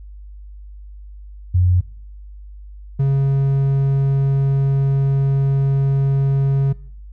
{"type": "tone pair in turn", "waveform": ["sine", "triangle"], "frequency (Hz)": [90, 137.17], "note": ["F#2", "C#3"], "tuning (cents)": [-47, -18], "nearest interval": "perfect fifth", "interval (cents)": 729, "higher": "second", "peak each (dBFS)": -11, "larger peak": "neither", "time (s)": [[1.54, 1.81], [2.99, 6.73]], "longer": "second", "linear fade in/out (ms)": 10, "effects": ["noise-tail reverb RT60 0.6 s tail -21 dB re dry", "added 50 Hz sine -34 dBFS peak until 7.12 s"]}